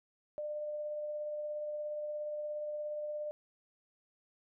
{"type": "tone with tremolo", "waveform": "sine", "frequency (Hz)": 599, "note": "D5", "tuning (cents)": 34, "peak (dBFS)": -35, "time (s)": [0.38, 3.31], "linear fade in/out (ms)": 0, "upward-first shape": "triangle", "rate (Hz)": 17, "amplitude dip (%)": 25, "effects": []}